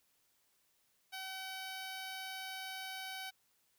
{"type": "tone", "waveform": "10% pulse", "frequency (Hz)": 761, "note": "F#5", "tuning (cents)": 48, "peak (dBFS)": -34, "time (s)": [1.12, 3.31], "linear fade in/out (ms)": 20, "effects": ["white hiss -75 dBFS RMS until 3.78 s"]}